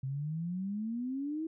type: exponential sweep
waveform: sine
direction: up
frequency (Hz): 130 to 327.5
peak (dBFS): -33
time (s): 0.03-1.47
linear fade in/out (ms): 5
effects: none